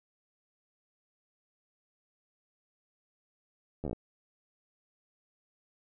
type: slowing click train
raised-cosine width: 2 ms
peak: -23 dBFS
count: 7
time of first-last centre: 3.84-3.93 s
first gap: 12 ms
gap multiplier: 1.09
effects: none